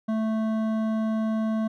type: tone with hard clipping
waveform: sine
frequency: 220 Hz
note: A3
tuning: in tune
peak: -25 dBFS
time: 0.08-1.68 s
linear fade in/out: 10 ms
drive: 11 dB
effects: none